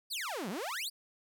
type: exponential two-way sweep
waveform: sawtooth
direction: down then up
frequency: 5080 to 167.1 to 5080 Hz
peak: -32 dBFS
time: 0.1-0.9 s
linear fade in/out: 20 ms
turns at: 0.49 s
effects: none